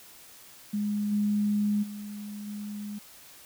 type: tone with level steps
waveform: sine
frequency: 207.3 Hz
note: G#3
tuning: 3 cents flat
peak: -26 / -23 / -36 / -34 dBFS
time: 0.73-2.99 s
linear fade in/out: 10 ms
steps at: 1.11 / 1.82 / 2.46 s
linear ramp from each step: 20 ms
effects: white hiss -51 dBFS RMS until 3.45 s